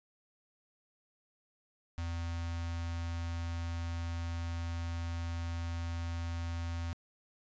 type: tone with notch filter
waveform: square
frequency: 84.2 Hz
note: E2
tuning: 37 cents sharp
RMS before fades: -37 dBFS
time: 1.98-6.93 s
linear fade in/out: 0 ms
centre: 400 Hz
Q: 0.93
effects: resampled to 16000 Hz